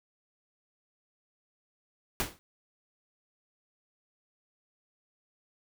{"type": "noise with exponential decay", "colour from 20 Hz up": "pink", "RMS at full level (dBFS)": -27, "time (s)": [2.2, 2.39], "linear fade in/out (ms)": 0, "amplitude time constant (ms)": 40, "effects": []}